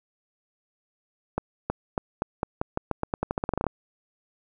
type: accelerating click train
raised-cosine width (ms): 1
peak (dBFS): -11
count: 20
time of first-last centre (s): 1.38-3.667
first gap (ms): 320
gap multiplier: 0.87
effects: none